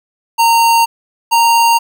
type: tone pair in turn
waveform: square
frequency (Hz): 922 / 927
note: A#5 / A#5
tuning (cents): -19 / -10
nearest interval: unison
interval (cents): 9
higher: second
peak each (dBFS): -8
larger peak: neither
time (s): 0.38-0.86 / 1.31-1.79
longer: neither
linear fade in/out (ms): 20
effects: 8-bit